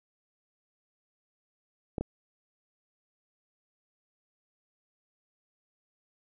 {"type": "clicks", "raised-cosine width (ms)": 2, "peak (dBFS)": -18, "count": 2, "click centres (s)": [1.982, 2.01], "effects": []}